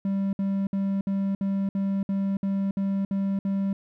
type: tone bursts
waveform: triangle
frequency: 196 Hz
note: G3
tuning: in tune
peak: -21 dBFS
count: 11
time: 0.05-3.73 s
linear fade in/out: 2 ms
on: 280 ms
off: 60 ms
effects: none